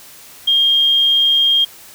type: tone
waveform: sine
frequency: 3221 Hz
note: G7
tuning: 46 cents sharp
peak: -10 dBFS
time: 0.47-1.65 s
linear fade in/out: 10 ms
effects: white hiss -40 dBFS RMS until 1.94 s